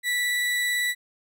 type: tone with vibrato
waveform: 35% pulse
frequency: 1961 Hz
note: B6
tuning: 13 cents flat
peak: -21 dBFS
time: 0.03-0.95 s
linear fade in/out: 50 ms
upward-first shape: triangle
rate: 18 Hz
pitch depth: 9 cents each way
effects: none